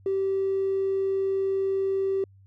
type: tone with tanh clipping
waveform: triangle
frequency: 387.4 Hz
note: G4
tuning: 20 cents flat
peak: -22 dBFS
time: 0.06-2.24 s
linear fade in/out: 2 ms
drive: 1 dB
effects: added 97 Hz sine -51 dBFS peak until 2.46 s